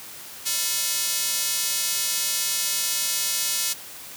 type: tone with high-pass filter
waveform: square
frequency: 196 Hz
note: G3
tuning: in tune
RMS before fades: -25 dBFS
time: 0.45-3.74 s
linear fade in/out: 20 ms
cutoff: 5000 Hz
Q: 0.69
effects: white hiss -40 dBFS RMS until 4.16 s + high-pass 80 Hz 12 dB/octave